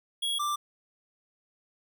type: tone pair in turn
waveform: square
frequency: 3322 / 1179.9 Hz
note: G#7 / D6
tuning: 0 / +8 cents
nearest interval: octave + tritone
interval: 1792 cents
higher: first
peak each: -28 dBFS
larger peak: neither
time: 0.22-0.39 / 0.39-0.56 s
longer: neither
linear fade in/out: 10 ms
effects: none